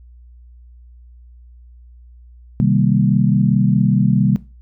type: chord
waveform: sine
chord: C minor seventh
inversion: none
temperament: equal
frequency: 130.81 / 155.56 / 196 / 233.1 Hz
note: C3 / Eb3 / G3 / Bb3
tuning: 0 / 0 / 0 / 0 cents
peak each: -16 / -18 / -16 / -20 dBFS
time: 2.6-4.36 s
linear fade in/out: 0 ms
effects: noise-tail reverb RT60 0.3 s tail -18 dB re dry + added 60 Hz sine -40 dBFS peak until 4.61 s